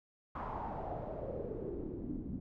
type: noise with low-pass filter sweep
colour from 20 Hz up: pink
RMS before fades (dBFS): -41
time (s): 0.35-2.4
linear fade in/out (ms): 5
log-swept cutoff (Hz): 1100 to 230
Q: 4.3
effects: none